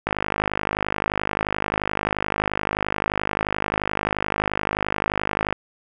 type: click train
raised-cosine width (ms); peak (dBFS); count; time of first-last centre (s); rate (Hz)
0.5; -6; 282; 0.07-5.526; 51.5
effects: none